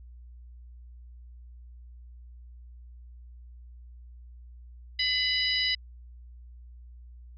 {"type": "harmonic tone with a mistuned harmonic", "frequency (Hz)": 987.8, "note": "B5", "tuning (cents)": 0, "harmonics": [2, 3, 4, 5], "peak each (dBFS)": [-30, -30, -30, -30], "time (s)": [4.99, 5.75], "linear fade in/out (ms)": 5, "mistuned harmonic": 2, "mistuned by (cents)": 37, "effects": ["added 60 Hz sine -45 dBFS peak until 7.37 s"]}